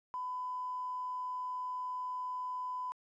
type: tone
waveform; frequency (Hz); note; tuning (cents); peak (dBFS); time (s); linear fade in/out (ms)
triangle; 1003; B5; +26; -32; 0.14-2.92; 0
effects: tanh soft clip ceiling -34 dBFS + resampled to 22050 Hz